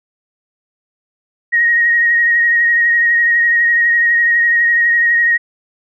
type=tone with vibrato; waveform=sine; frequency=1878 Hz; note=A#6; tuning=12 cents sharp; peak=-9 dBFS; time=1.52-5.38 s; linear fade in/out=20 ms; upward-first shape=triangle; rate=12 Hz; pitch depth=27 cents each way; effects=none